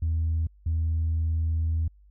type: tone pair in turn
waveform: sine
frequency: 80.8 / 80.8 Hz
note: E2 / E2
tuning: -34 / -34 cents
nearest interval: unison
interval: 0 cents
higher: neither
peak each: -21 / -21 dBFS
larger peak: neither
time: 0.02-0.47 / 0.66-1.88 s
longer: second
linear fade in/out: 5 ms
effects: tanh soft clip ceiling -20 dBFS + added 50 Hz sine -52 dBFS peak until 2.1 s